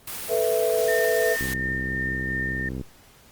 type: noise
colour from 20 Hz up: white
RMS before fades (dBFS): -33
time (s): 0.07-1.54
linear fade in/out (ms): 5
type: chord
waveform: sine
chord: A suspended second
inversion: none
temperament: equal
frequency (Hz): 440 / 493.9 / 659.3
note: A4 / B4 / E5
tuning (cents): 0 / 0 / 0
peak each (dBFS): -24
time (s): 0.28-1.37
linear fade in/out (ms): 50
type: tone with tremolo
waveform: sine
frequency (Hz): 1815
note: A#6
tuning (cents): -47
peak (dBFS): -25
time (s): 0.88-2.69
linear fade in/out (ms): 5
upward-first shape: sine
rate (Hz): 2.8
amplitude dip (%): 30
type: click train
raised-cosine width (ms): 3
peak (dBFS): -19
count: 92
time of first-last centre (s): 1.41-2.812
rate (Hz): 64.9
effects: pink hiss -53 dBFS RMS until 3.31 s + Opus 32 kbps